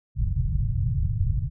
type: low-pass noise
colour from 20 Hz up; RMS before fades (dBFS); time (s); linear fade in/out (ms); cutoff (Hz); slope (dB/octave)
white; -24; 0.15-1.5; 50; 140; 48
effects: none